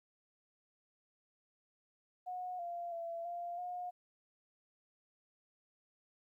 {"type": "tone with pitch steps", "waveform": "sine", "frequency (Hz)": [728, 692, 674, 695, 717], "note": ["F#5", "F5", "E5", "F5", "F5"], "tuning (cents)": [-28, -16, 38, -9, 45], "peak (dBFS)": -39, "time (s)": [2.26, 3.91], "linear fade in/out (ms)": 20, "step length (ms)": 330, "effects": ["13-bit"]}